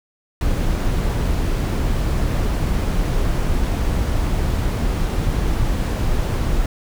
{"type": "noise", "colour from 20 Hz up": "brown", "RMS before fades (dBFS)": -19, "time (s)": [0.41, 6.66], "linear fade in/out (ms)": 2, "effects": []}